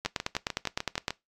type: two click trains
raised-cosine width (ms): 0.2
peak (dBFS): -10 / -14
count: 11 / 8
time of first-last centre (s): 0.06-1.081 / 0.05-1.106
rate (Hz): 9.79 / 6.63
effects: noise-tail reverb RT60 0.2 s tail -22 dB re dry + AAC 64 kbps